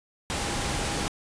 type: tone in noise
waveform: sine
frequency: 811 Hz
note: G#5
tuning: 41 cents flat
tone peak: -39 dBFS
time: 0.3-1.08 s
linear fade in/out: 0 ms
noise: pink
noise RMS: -29 dBFS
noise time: 0.3-1.08 s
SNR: -13 dB
effects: resampled to 22050 Hz